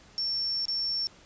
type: tone with dropouts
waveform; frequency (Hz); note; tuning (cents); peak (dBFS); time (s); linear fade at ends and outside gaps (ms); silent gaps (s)
sine; 5440; F8; -46; -27; 0.18-1.07; 0; 0.654-0.683
effects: pink hiss -55 dBFS RMS until 1.25 s + resampled to 16000 Hz